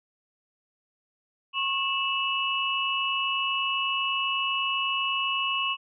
sine tone cluster, 1088 / 2646 / 2914 Hz, C#6 / E7 / F#7, -33 / +6 / -27 cents, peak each -29 dBFS, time 1.53-5.77 s, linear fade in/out 50 ms, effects none

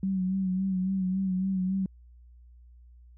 sine tone with vibrato, 188.6 Hz, F#3, 33 cents sharp, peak -25 dBFS, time 0.03-1.86 s, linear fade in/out 2 ms, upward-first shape sine, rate 3.6 Hz, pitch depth 44 cents each way, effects added 60 Hz sine -50 dBFS peak until 3.17 s

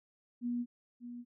sine tone with echo, 241.4 Hz, B3, 39 cents flat, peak -32 dBFS, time 0.41-0.66 s, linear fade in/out 50 ms, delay 590 ms, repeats 1, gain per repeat -10 dB, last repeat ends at 1.25 s, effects none

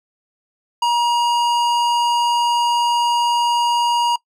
sine tone with tanh clipping, 951 Hz, A#5, 34 cents sharp, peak -16 dBFS, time 0.82-4.16 s, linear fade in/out 5 ms, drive 16 dB, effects noise-tail reverb RT60 0.1 s tail -22 dB re dry

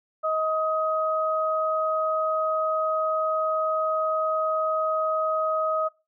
sine tone pair together, 631 / 1259.8 Hz, D#5 / D#6, +24 / +21 cents, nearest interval octave, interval 1197 cents, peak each -25 dBFS, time 0.23-5.89 s, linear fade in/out 20 ms, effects noise-tail reverb RT60 0.3 s tail -23 dB re dry

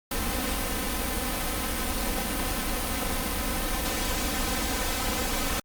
pink noise with comb filter, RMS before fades -28 dBFS, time 0.11-5.6 s, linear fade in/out 5 ms, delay 3.9 ms, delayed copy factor +1, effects Opus 48 kbps

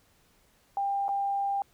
sine tone with dropouts, 796 Hz, G5, 26 cents sharp, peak -26 dBFS, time 0.77-1.62 s, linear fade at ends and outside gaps 1 ms, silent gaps 1.082-1.09 s, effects pink hiss -65 dBFS RMS until 1.73 s

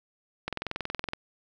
click train, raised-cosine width 0.3 ms, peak -15 dBFS, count 15, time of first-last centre 0.48-1.134 s, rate 21.4 Hz, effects none

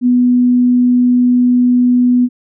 sine tone, 246.9 Hz, B3, in tune, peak -7 dBFS, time 0.01-2.29 s, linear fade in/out 50 ms, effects none

